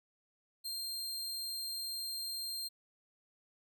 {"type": "tone", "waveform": "sawtooth", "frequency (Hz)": 4186, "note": "C8", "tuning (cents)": 0, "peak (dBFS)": -35, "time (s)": [0.64, 2.69], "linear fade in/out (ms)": 20, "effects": []}